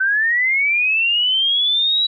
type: linear sweep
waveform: sine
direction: up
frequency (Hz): 1513 to 3925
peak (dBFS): -14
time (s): 0-2.07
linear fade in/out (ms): 10
effects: none